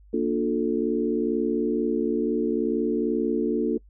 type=chord; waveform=sine; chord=Bb major seventh; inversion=none; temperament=equal with one note detuned; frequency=233.1 / 293.7 / 355.9 / 440 Hz; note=Bb3 / D4 / F4 / A4; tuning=0 / 0 / +33 / 0 cents; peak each=-27 dBFS; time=0.13-3.78 s; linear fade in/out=10 ms; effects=noise-tail reverb RT60 0.1 s tail -25 dB re dry + added 50 Hz sine -49 dBFS peak until 3.89 s